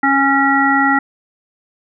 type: harmonic tone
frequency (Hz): 275.2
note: C#4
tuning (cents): -12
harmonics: 1 / 3 / 5 / 7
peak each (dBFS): -16 / -16 / -16 / -16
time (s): 0.03-0.99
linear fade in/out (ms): 5
effects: none